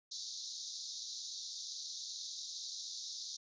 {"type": "band-pass noise", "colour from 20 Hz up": "pink", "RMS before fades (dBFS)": -45, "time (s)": [0.11, 3.37], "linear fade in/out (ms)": 10, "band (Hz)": [3700, 6700], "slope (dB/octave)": 96, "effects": ["resampled to 16000 Hz"]}